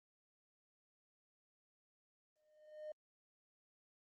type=tone with exponential growth; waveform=triangle; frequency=611 Hz; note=D#5; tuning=32 cents flat; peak=-39 dBFS; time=2.36-2.92 s; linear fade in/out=5 ms; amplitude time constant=120 ms; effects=tanh soft clip ceiling -40 dBFS + Opus 32 kbps